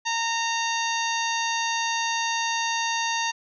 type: harmonic tone with a mistuned harmonic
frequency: 920 Hz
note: A#5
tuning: 23 cents flat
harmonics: 1 / 2 / 3 / 4 / 5 / 6 / 7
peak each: -27 / -30 / -32 / -33 / -34 / -35 / -35 dBFS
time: 0.05-3.32 s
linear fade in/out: 20 ms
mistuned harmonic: 6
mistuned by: +90 cents
effects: none